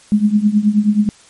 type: tone with tremolo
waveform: sine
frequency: 209.3 Hz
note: G#3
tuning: 14 cents sharp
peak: -6 dBFS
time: 0.12-1.09 s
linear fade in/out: 0 ms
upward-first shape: triangle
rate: 9.4 Hz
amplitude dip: 90%
effects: white hiss -46 dBFS RMS until 1.29 s + MP3 48 kbps